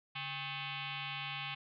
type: tone with frequency modulation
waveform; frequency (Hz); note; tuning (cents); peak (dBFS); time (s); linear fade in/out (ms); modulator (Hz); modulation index
sine; 142.9; D3; -47; -38; 0.15-1.55; 10; 473; 7
effects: none